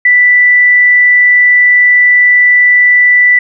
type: tone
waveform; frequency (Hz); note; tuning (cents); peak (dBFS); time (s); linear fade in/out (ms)
sine; 1975.5; B6; 0; -3; 0.05-3.39; 5
effects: none